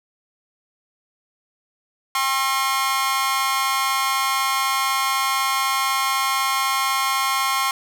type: tone with amplitude modulation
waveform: sawtooth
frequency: 1074 Hz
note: C6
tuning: 45 cents sharp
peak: -11 dBFS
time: 2.15-7.71 s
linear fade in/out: 2 ms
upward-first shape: sine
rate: 276 Hz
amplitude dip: 95%
effects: none